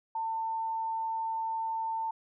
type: tone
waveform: sine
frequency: 897 Hz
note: A5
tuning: 33 cents sharp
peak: -30 dBFS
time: 0.15-2.11 s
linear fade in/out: 5 ms
effects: none